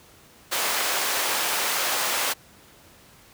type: high-pass noise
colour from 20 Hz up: pink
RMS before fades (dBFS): -25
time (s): 0.51-2.34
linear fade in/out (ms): 20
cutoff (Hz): 690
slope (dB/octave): 12
effects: pink hiss -52 dBFS RMS until 3.33 s + high-pass 60 Hz 12 dB/octave